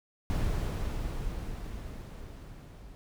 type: noise with level ramp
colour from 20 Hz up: brown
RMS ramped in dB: -29 to -48 dBFS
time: 0.3-2.95 s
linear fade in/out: 0 ms
effects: none